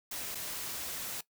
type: noise with dropouts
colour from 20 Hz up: white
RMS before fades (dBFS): -39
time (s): 0.11-1.21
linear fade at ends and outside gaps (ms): 5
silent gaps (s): 0.348-0.352
effects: noise-tail reverb RT60 0.1 s tail -18 dB re dry